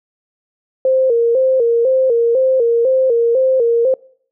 sine tone with vibrato, 493.9 Hz, B4, in tune, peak -10 dBFS, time 0.85-3.94 s, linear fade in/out 2 ms, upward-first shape square, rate 2 Hz, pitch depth 99 cents each way, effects noise-tail reverb RT60 0.6 s tail -25 dB re dry

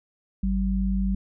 sine tone pair together, 50.87 / 192.2 Hz, G#1 / G3, -35 / -34 cents, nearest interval octave + major seventh, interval 2301 cents, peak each -24 dBFS, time 0.43-1.15 s, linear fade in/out 5 ms, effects none

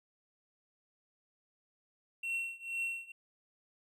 triangle tone with tremolo, 2721 Hz, F7, 46 cents flat, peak -30 dBFS, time 2.23-3.12 s, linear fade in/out 5 ms, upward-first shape triangle, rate 2.1 Hz, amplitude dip 95%, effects none

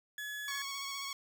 35% pulse tone, 1700 Hz, G#6, 40 cents sharp, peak -37 dBFS, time 0.18-0.62 s, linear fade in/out 2 ms
10% pulse tone with vibrato, 1108.7 Hz, C#6, in tune, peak -30 dBFS, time 0.48-1.13 s, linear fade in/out 2 ms, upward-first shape square, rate 15 Hz, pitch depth 18 cents each way
effects none

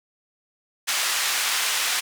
pink band-pass noise, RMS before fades -24 dBFS, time 0.87-2.01 s, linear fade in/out 20 ms, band 1500 to 11000 Hz, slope 12 dB/octave, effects none

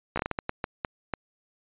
slowing click train, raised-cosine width 0.5 ms, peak -13 dBFS, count 11, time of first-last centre 0.16-1.137 s, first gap 14 ms, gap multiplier 1.4, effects resampled to 8000 Hz

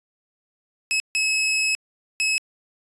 sawtooth tone bursts at uneven times, 2576 Hz, E7, 41 cents flat, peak -16 dBFS, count 3, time 0.91-1 / 1.15-1.75 / 2.2-2.38 s, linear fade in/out 0 ms, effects resampled to 24000 Hz

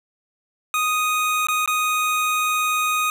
25% pulse tone with dropouts, 1244.5 Hz, D#6, in tune, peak -15 dBFS, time 0.74-3.1 s, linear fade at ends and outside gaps 1 ms, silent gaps 1.47-1.485 / 1.66-1.676 s, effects none

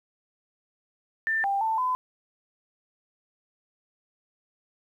sine tone with pitch steps, 1785 / 793 / 888 / 1013 Hz, A6 / G5 / A5 / B5, +24 / +20 / +16 / +44 cents, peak -23 dBFS, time 1.27-1.95 s, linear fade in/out 0 ms, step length 170 ms, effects 10-bit

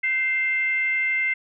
sine tone with frequency modulation, 2096 Hz, C7, 2 cents sharp, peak -20 dBFS, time 0.03-1.34 s, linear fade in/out 10 ms, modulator 565 Hz, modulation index 0.39, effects none

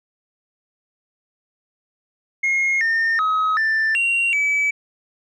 sine tone with pitch steps, 2150 / 1818 / 1272 / 1773 / 2754 / 2293 Hz, C7 / A#6 / D#6 / A6 / F7 / D7, +47 / -44 / +38 / +13 / -25 / -42 cents, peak -14 dBFS, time 2.43-4.71 s, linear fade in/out 10 ms, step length 380 ms, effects tanh soft clip ceiling -15 dBFS

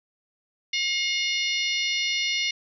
harmonic tone with a mistuned harmonic, 716 Hz, F5, 43 cents sharp, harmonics 3 / 4 / 5 / 6 / 7 / 8, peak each -27 / -29 / -31 / -33 / -34 / -35 dBFS, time 0.73-2.51 s, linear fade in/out 5 ms, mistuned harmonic 7, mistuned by +31 cents, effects none

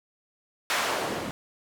white noise with band-pass filter sweep, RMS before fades -29 dBFS, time 0.7-1.31 s, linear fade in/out 0 ms, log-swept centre 1400 to 210 Hz, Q 0.78, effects none

